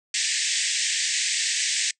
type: band-pass noise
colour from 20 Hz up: white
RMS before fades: -25 dBFS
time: 0.14-1.91 s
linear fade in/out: 2 ms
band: 1700 to 8400 Hz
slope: 96 dB/octave
effects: noise-tail reverb RT60 0.1 s tail -23 dB re dry